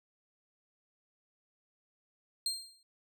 30% pulse tone with exponential decay, 4192 Hz, C8, 2 cents sharp, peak -26 dBFS, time 2.46-2.83 s, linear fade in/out 2 ms, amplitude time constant 79 ms, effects none

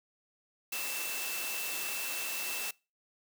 sine tone in noise, 2664 Hz, E7, 18 cents sharp, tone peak -39 dBFS, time 0.72-2.71 s, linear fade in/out 5 ms, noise white, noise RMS -37 dBFS, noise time 0.72-2.71 s, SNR -5 dB, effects noise-tail reverb RT60 0.3 s tail -25 dB re dry + high-pass 300 Hz 12 dB/octave

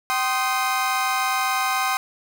30% pulse chord, C minor, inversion second, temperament equal with one note detuned, 771.9 / 1046.5 / 1244.5 Hz, G5 / C6 / Eb6, -27 / 0 / 0 cents, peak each -22 / -22 / -23 dBFS, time 0.1-1.97 s, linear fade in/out 0 ms, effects none

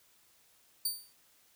15% pulse tone with exponential decay, 4600 Hz, D8, 37 cents flat, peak -21 dBFS, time 0.85-1.13 s, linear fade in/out 5 ms, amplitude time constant 59 ms, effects white hiss -66 dBFS RMS until 1.55 s

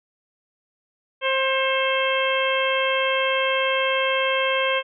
harmonic tone with a mistuned harmonic, 530 Hz, C5, 22 cents sharp, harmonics 1 / 2 / 3 / 4 / 5 / 6, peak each -23 / -26 / -28 / -28 / -27 / -28 dBFS, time 1.21-4.83 s, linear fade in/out 50 ms, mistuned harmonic 4, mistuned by +27 cents, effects none

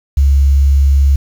sine tone with quantisation, 69.3 Hz, C#2, in tune, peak -6 dBFS, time 0.17-1.16 s, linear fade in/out 5 ms, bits 6, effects none

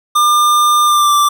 square tone with pitch glide, 1200 to 1173.9 Hz, D6 to D6, +37 to -1 cents, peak -9 dBFS, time 0.15-1.29 s, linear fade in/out 10 ms, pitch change -38 cents, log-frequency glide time 0.86-1.13 s, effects none

